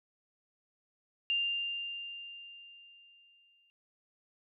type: tone with exponential decay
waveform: sine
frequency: 2794 Hz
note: F7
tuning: in tune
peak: -27 dBFS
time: 1.3-3.7 s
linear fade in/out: 0 ms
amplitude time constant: 520 ms
effects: none